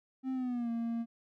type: tone with pitch glide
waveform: triangle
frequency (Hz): 261.6 to 231.7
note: C4 to A#3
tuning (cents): 0 to -10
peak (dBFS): -30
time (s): 0.23-1.06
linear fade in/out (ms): 50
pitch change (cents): -210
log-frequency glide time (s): 0.33-0.7
effects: none